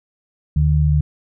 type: tone pair together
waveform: sine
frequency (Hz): 75.5 / 150.3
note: D2 / D3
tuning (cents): +48 / +40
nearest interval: octave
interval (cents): 1192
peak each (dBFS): -15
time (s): 0.56-1.01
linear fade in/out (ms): 5
effects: none